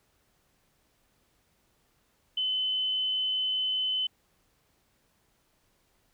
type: tone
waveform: sine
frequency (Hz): 3035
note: F#7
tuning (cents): +43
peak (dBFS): -26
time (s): 2.37-4.07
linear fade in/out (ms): 5
effects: pink hiss -70 dBFS RMS until 6.13 s